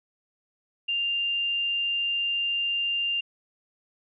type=tone; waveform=sine; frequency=2794 Hz; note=F7; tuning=in tune; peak=-24 dBFS; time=0.88-3.21 s; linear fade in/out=10 ms; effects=none